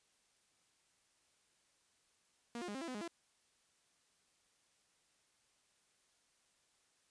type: tone with pitch steps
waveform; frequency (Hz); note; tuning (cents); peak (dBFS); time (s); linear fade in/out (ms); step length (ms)
sawtooth; 236.5 / 354.5 / 205.7 / 266.3 / 334.7 / 254.6 / 207.8 / 338.4; A#3 / F4 / G#3 / C4 / E4 / C4 / G#3 / E4; +25 / +26 / -16 / +31 / +26 / -47 / +1 / +45; -38; 2.55-3.078; 2; 66
effects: white hiss -75 dBFS RMS until 7.1 s + resampled to 22050 Hz